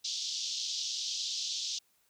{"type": "band-pass noise", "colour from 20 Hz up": "white", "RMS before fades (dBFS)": -36, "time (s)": [0.04, 1.79], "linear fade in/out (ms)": 10, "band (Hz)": [3200, 6200], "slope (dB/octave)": 48, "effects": ["white hiss -71 dBFS RMS until 2.09 s"]}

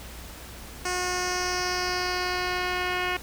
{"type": "tone with low-pass filter sweep", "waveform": "10% pulse", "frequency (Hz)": 361.7, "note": "F#4", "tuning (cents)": -39, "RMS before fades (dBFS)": -28, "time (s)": [0.85, 3.17], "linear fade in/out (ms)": 5, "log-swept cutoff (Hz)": [7400, 3100], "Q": 3, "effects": ["added 60 Hz sine -44 dBFS peak until 3.22 s", "pink hiss -43 dBFS RMS until 3.22 s"]}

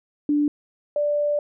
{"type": "tone pair in turn", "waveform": "sine", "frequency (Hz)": [293.7, 587.4], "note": ["D4", "D5"], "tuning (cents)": [0, 0], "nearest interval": "octave", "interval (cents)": 1200, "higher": "second", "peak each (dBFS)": [-17, -19], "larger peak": "first", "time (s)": [[0.29, 0.48], [0.96, 1.39]], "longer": "second", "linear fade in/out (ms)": 2, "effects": []}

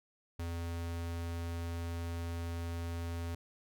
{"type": "tone", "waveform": "square", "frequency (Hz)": 84.6, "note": "E2", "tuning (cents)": 45, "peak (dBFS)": -37, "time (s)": [0.39, 3.35], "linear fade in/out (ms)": 5, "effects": []}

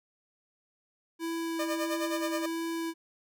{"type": "tone with vibrato", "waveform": "square", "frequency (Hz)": 330, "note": "E4", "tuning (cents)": 2, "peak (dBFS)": -32, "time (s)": [1.19, 2.94], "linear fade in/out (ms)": 50, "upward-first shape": "sine", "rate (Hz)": 1.5, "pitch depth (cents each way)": 8}
{"type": "tone with tremolo", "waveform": "sawtooth", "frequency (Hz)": 603, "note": "D5", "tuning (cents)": 46, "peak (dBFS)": -26, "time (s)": [1.59, 2.46], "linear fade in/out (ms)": 5, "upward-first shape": "sine", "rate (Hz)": 9.5, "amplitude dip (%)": 85}
{"effects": []}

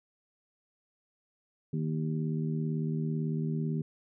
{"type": "harmonic tone", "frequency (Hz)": 78, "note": "D#2", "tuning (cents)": 5, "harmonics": [2, 3, 4, 5], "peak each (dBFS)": [-30, -35, -45, -41], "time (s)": [1.73, 3.82], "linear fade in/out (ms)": 5, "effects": []}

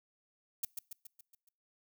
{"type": "noise with echo", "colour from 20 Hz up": "violet", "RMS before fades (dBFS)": -34, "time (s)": [0.63, 0.65], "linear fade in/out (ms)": 5, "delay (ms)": 140, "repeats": 6, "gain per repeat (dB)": -5, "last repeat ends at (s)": 1.49, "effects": ["noise-tail reverb RT60 0.5 s tail -25 dB re dry"]}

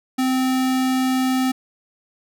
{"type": "tone", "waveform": "square", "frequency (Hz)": 259.1, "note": "C4", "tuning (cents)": -17, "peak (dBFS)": -18, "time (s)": [0.18, 1.52], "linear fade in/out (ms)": 10, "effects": []}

